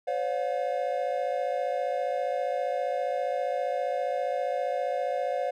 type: tone cluster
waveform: triangle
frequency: 515 / 570 / 714 Hz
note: C5 / C#5 / F5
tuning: -28 / +48 / +38 cents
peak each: -29 dBFS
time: 0.07-5.51 s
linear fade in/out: 10 ms
effects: none